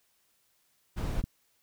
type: noise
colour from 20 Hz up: brown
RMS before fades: -31 dBFS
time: 0.96-1.22 s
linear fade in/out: 20 ms
type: click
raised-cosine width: 5 ms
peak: -20 dBFS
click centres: 1.24 s
effects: white hiss -71 dBFS RMS until 1.62 s